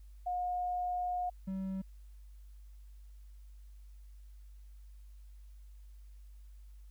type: tone pair in turn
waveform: sine / triangle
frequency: 719 / 190.85 Hz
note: F#5 / G3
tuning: -50 / -46 cents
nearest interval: octave + major seventh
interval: 2296 cents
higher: first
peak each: -32 / -33 dBFS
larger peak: first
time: 0.26-1.3 / 1.47-1.82 s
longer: first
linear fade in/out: 10 ms
effects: added 50 Hz sine -50 dBFS peak until 6.9 s + white hiss -74 dBFS RMS until 6.9 s